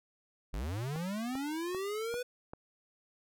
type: linear sweep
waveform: square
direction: up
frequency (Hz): 41.2 to 500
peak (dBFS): -35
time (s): 0.53-2.23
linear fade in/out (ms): 10
type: click train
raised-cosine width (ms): 1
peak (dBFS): -29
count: 5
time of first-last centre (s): 0.96-2.535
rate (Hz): 2.54
effects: none